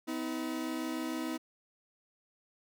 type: tone pair together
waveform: 40% pulse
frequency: 252.7 / 319.4 Hz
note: B3 / D#4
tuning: +40 / +45 cents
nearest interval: major third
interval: 405 cents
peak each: -37 / -35 dBFS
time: 0.07-1.38 s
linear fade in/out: 20 ms
effects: none